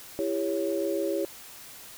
sine chord, C# diminished, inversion first, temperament just, 332.6 / 399.1 / 554.4 Hz, E4 / G4 / C#5, +16 / +31 / 0 cents, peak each -30 dBFS, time 0.19-1.25 s, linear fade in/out 0 ms, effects white hiss -46 dBFS RMS until 1.97 s

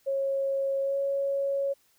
sine tone with pitch glide, 546 to 553.9 Hz, C#5 to C#5, -26 to -1 cents, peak -25 dBFS, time 0.06-1.74 s, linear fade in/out 20 ms, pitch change +25 cents, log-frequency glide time 0.81-0.97 s, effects white hiss -66 dBFS RMS until 1.98 s

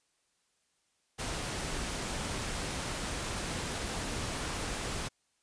pink noise, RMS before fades -36 dBFS, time 1.18-5.09 s, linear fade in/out 20 ms, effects white hiss -75 dBFS RMS until 5.42 s + resampled to 22050 Hz

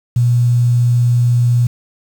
sine tone with quantisation, 120.8 Hz, B2, 38 cents flat, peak -9 dBFS, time 0.16-1.67 s, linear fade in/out 5 ms, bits 6, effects none

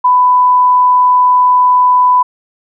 sine tone, 997 Hz, B5, 16 cents sharp, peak -5 dBFS, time 0.04-2.23 s, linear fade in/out 10 ms, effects none

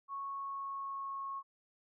sine tone with pitch glide, 1104 to 1094.5 Hz, C#6 to C#6, -7 to -22 cents, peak -38 dBFS, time 0.08-1.43 s, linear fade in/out 50 ms, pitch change -15 cents, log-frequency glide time 0.25-1.24 s, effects none

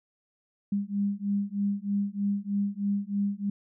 sine beating tone pair, 199.8 / 203 Hz, G3 / G#3, +33 / -39 cents, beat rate 3.2 Hz, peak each -29 dBFS, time 0.72-3.5 s, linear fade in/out 5 ms, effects none

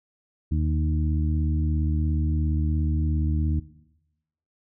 harmonic tone with a mistuned harmonic, 77.1 Hz, D#2, 15 cents flat, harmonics 1 / 2 / 3 / 4, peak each -22 / -28 / -32 / -34 dBFS, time 0.51-3.6 s, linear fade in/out 10 ms, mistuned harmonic 1, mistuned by +31 cents, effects noise-tail reverb RT60 0.9 s tail -17 dB re dry

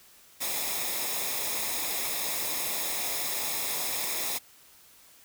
white noise with comb filter, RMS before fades -31 dBFS, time 0.4-4.39 s, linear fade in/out 20 ms, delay 0.67 ms, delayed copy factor -0.6, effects white hiss -56 dBFS RMS until 5.24 s

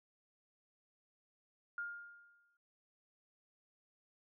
sine tone with exponential decay, 1412 Hz, F6, 19 cents sharp, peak -37 dBFS, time 1.78-2.57 s, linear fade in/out 2 ms, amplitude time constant 170 ms, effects noise-tail reverb RT60 0.3 s tail -22 dB re dry

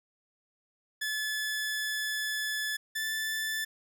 sawtooth tone pair in turn, 1725 / 1755.2 Hz, A6 / A6, -35 / -5 cents, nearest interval unison, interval 30 cents, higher second, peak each -27 dBFS, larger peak neither, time 1.01-2.77 / 2.95-3.65 s, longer first, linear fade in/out 10 ms, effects none

